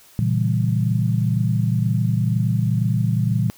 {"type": "chord", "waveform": "sine", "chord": "A# diminished seventh", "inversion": "none", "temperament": "equal", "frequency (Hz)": [116.54, 138.59, 164.81, 196], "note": ["A#2", "C#3", "E3", "G3"], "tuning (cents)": [0, 0, 0, 0], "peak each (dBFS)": [-19, -25, -23, -25], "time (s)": [0.19, 3.5], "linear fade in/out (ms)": 0, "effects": ["white hiss -50 dBFS RMS until 3.57 s"]}